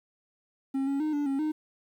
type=tone with pitch steps; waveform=triangle; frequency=270 / 277.1 / 307.7 / 290.6 / 272.9 / 308 Hz; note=C#4 / C#4 / D#4 / D4 / C#4 / D#4; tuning=-45 / -1 / -19 / -18 / -27 / -17 cents; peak=-24 dBFS; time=0.74-1.52 s; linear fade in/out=10 ms; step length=130 ms; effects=10-bit